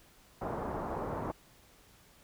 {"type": "low-pass noise", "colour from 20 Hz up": "white", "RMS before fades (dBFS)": -37, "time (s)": [0.41, 1.32], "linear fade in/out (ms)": 10, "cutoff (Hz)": 1000, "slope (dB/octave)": 24, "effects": ["pink hiss -61 dBFS RMS until 2.23 s"]}